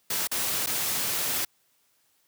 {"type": "noise with dropouts", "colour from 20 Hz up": "white", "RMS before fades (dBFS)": -28, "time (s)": [0.1, 1.45], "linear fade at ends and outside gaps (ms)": 5, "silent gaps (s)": [[0.273, 0.314], [0.662, 0.67]], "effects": ["white hiss -68 dBFS RMS until 2.27 s", "high-pass 80 Hz 12 dB/octave"]}